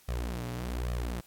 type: tone with flanger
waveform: sawtooth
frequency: 60.3 Hz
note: B1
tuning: 41 cents flat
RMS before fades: -34 dBFS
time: 0.08-1.21 s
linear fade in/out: 10 ms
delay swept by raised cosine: 1.6 to 7.3 ms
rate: 1.2 Hz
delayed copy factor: +0.85
effects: white hiss -60 dBFS RMS until 1.26 s + AAC 64 kbps